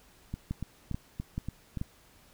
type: two click trains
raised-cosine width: 5 ms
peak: -22 / -20 dBFS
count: 6 / 4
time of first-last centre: 0.34-1.773 / 0.51-1.814 s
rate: 3.49 / 2.3 Hz
effects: pink hiss -60 dBFS RMS until 2.33 s